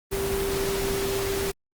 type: tone in noise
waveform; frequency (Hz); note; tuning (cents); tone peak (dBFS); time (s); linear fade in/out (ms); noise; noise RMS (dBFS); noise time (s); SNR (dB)
sine; 392.1; G4; 0; -26; 0.11-1.52; 20; pink; -30; 0.11-1.52; +1
effects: Opus 24 kbps